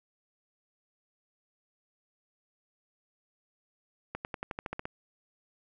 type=accelerating click train; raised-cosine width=0.5 ms; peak=-20 dBFS; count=10; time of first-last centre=4.15-4.855 s; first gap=99 ms; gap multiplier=0.94; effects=none